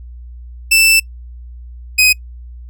sawtooth tone pair in turn, 2655 / 2510 Hz, E7 / D#7, +12 / +15 cents, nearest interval minor second, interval 97 cents, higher first, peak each -4 dBFS, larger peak neither, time 0.71-1 / 1.98-2.13 s, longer first, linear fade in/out 10 ms, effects noise-tail reverb RT60 0.1 s tail -25 dB re dry + added 60 Hz sine -30 dBFS peak until 2.69 s

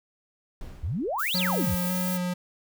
brown noise with exponential decay, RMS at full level -37 dBFS, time 0.61-1.53 s, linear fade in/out 1 ms, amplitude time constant 200 ms
sine exponential two-way sweep, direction up then down, 64.2 to 4909 to 64.2 Hz, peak -26 dBFS, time 0.83-1.75 s, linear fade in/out 5 ms, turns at 1.37 s
violet noise, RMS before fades -33 dBFS, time 1.18-2.18 s, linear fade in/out 20 ms
square tone with vibrato, 180.9 Hz, F#3, 39 cents flat, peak -27 dBFS, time 1.34-2.34 s, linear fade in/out 10 ms, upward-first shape square, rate 1.8 Hz, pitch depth 16 cents each way
effects none

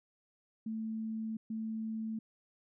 sine tone bursts at uneven times, 221.1 Hz, A3, 9 cents sharp, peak -35 dBFS, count 2, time 0.66-1.37 / 1.5-2.19 s, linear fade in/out 5 ms, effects none

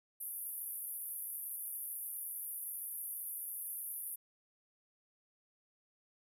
white band-pass noise, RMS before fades -43 dBFS, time 0.2-4.16 s, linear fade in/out 10 ms, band 10000 to 14000 Hz, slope 96 dB/octave, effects none

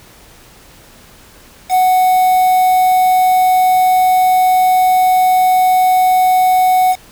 triangle tone with quantisation, 740 Hz, F#5, in tune, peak -6 dBFS, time 1.69-6.96 s, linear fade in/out 50 ms, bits 4, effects pink hiss -42 dBFS RMS until 7.11 s

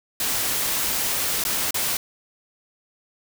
white noise with dropouts, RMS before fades -24 dBFS, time 0.2-1.97 s, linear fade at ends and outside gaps 2 ms, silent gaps 1.439-1.45 / 1.708-1.743 s, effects none

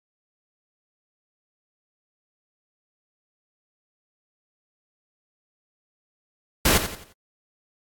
pink noise with echo, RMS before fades -18 dBFS, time 6.65-6.78 s, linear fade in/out 5 ms, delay 87 ms, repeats 4, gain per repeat -9 dB, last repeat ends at 7.128 s, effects AAC 64 kbps

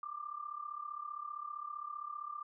sine tone with amplitude modulation, 1187 Hz, D6, 18 cents sharp, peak -37 dBFS, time 0.03-2.43 s, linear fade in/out 2 ms, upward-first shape sine, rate 35.3 Hz, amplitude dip 80%, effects none

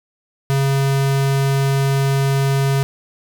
square tone, 137.1 Hz, C#3, 19 cents flat, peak -15 dBFS, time 0.5-2.83 s, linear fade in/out 0 ms, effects none

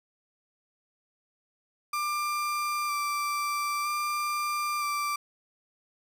35% pulse tone with vibrato, 1181 Hz, D6, 9 cents sharp, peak -26 dBFS, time 1.93-5.16 s, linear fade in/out 5 ms, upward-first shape square, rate 0.52 Hz, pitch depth 13 cents each way, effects none

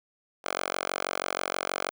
5% pulse tone with high-pass filter, 46.25 Hz, F#1, in tune, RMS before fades -32 dBFS, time 0.44-1.91 s, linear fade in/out 10 ms, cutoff 770 Hz, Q 1.5, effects none

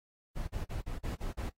brown noise bursts, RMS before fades -36 dBFS, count 7, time 0.35-1.5 s, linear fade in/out 20 ms, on 130 ms, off 40 ms, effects noise-tail reverb RT60 0.1 s tail -18 dB re dry + AAC 48 kbps

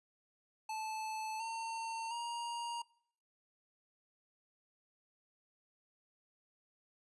square tone with pitch steps, 873 / 906.9 / 942.2 Hz, A5 / A#5 / A#5, -14 / -48 / +18 cents, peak -39 dBFS, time 0.69-2.82 s, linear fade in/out 5 ms, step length 710 ms, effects noise-tail reverb RT60 0.6 s tail -22 dB re dry + resampled to 24000 Hz

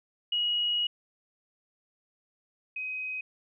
sine tone pair in turn, 2900 / 2520 Hz, F#7 / D#7, -35 / +21 cents, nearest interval major second, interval 244 cents, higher first, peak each -25 / -32 dBFS, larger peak first, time 0.32-0.87 / 2.76-3.21 s, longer first, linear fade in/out 5 ms, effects none

